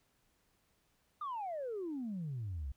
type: exponential sweep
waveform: sine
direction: down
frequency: 1243 to 62.1 Hz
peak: -36 dBFS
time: 1.21-2.72 s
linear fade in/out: 5 ms
effects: tanh soft clip ceiling -34 dBFS + pink hiss -75 dBFS RMS until 2.76 s